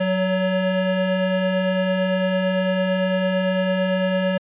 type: tone pair together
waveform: square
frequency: 185.2 / 564.5 Hz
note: F#3 / C#5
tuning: +2 / +31 cents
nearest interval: octave + perfect fifth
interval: 1929 cents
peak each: -22 dBFS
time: 0-4.38 s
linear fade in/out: 10 ms
effects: resampled to 8000 Hz